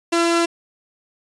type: tone pair together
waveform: sawtooth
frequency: 338 / 1358 Hz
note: E4 / F6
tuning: +43 / -49 cents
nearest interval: 2 octaves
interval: 2408 cents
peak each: -12 / -21 dBFS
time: 0.12-0.46 s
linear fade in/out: 10 ms
effects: resampled to 22050 Hz